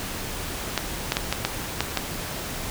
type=clicks; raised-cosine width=0.2 ms; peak=-4 dBFS; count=7; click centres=0.777 / 1.121 / 1.169 / 1.326 / 1.45 / 1.806 / 1.973 s; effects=pink hiss -32 dBFS RMS until 2.7 s